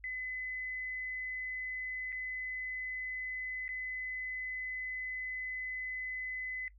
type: tone with dropouts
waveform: sine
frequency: 2020 Hz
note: B6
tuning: 39 cents sharp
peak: -37 dBFS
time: 0.04-6.68 s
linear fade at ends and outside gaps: 1 ms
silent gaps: 2.121-2.126 / 3.68-3.69 s
effects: noise-tail reverb RT60 0.1 s tail -17 dB re dry + added 50 Hz sine -56 dBFS peak until 6.78 s